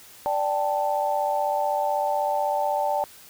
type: chord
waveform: sine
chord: D suspended fourth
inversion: none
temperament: equal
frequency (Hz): 587.3 / 784 / 880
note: D5 / G5 / A5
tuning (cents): 0 / 0 / 0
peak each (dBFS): -26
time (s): 0.26-3.04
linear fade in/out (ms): 0
effects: white hiss -48 dBFS RMS until 3.29 s